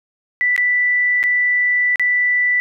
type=tone with dropouts; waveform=sine; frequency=1975.5 Hz; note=B6; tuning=in tune; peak=-13 dBFS; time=0.41-2.6 s; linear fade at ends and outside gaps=0 ms; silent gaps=0.563-0.578 / 1.23-1.238 / 1.958-1.996 s; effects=none